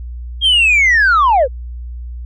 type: linear sweep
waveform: sine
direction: down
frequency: 3262 to 466.2 Hz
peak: -6 dBFS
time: 0.41-1.48 s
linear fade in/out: 50 ms
effects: tanh soft clip ceiling -6 dBFS + added 60 Hz sine -24 dBFS peak until 2.25 s